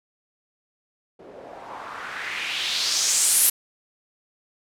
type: noise with low-pass filter sweep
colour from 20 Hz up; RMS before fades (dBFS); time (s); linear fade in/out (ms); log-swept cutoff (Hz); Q
blue; -25; 1.19-3.5; 5; 400 to 12000; 2.5
effects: none